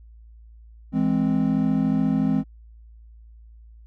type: chord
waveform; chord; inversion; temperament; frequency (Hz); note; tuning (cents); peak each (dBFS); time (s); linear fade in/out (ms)
triangle; E augmented; none; equal; 164.81 / 207.7 / 261.6; E3 / G#3 / B#3; 0 / 0 / 0; -23 / -21 / -20; 0.92-2.44; 50
effects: added 56 Hz sine -44 dBFS peak until 3.86 s